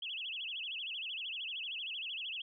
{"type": "tone with vibrato", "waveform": "sine", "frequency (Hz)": 2960, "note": "F#7", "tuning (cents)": 0, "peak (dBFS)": -38, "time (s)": [0.02, 2.42], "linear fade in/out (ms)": 5, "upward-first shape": "sine", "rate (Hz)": 13, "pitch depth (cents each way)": 240, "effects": []}